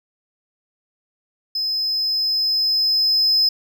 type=tone with level ramp; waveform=triangle; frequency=5100 Hz; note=D#8; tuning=42 cents sharp; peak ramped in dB=-19 to -12 dBFS; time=1.55-3.49 s; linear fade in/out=5 ms; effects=none